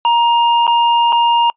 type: tone with dropouts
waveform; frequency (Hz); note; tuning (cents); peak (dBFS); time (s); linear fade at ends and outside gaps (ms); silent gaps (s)
square; 940; A#5; +14; -10; 0.05-1.5; 1; 0.668-0.677 / 1.123-1.127
effects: noise-tail reverb RT60 0.1 s tail -26 dB re dry + resampled to 8000 Hz